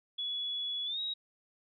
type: tone with pitch glide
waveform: sine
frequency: 3393 to 3809 Hz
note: G#7 to A#7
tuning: +36 to +37 cents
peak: -33 dBFS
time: 0.18-1.14 s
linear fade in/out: 10 ms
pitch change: +201 cents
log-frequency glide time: 0.85-1 s
effects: none